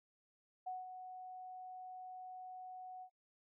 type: tone with ADSR envelope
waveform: sine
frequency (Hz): 740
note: F#5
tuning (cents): 0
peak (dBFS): -39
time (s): 0.66-3.1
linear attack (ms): 14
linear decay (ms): 180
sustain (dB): -8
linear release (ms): 77
effects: noise-tail reverb RT60 0.1 s tail -21 dB re dry